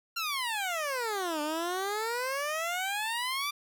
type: exponential two-way sweep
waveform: 15% pulse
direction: down then up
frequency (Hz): 1400 to 293.7 to 1190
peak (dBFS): -24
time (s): 0.16-3.51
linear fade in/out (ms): 10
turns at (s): 1.41
effects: none